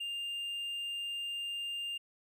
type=tone; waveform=triangle; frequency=2802 Hz; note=F7; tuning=5 cents sharp; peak=-34 dBFS; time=0-1.98 s; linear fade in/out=10 ms; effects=none